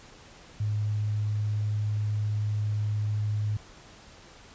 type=tone; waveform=sine; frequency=105.3 Hz; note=G#2; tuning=24 cents sharp; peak=-25 dBFS; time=0.6-3.57 s; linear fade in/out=5 ms; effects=pink hiss -51 dBFS RMS until 4.54 s + resampled to 16000 Hz